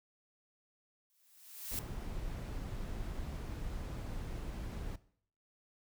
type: noise with exponential growth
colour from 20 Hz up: blue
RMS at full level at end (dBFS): -37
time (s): 1.1-1.79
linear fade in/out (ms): 0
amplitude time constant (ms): 150
type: noise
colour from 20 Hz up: brown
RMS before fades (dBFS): -41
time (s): 1.71-4.96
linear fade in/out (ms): 5
effects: noise-tail reverb RT60 0.6 s tail -18 dB re dry